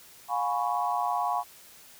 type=chord; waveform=sine; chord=C# dominant seventh; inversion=first; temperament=equal with one note detuned; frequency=712.3 / 830.6 / 987.8 / 1108.7 Hz; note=E#5 / G#5 / B5 / C#6; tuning=+34 / 0 / 0 / 0 cents; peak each=-30 / -31 / -31 / -32 dBFS; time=0.28-1.44 s; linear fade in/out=50 ms; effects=white hiss -52 dBFS RMS until 1.99 s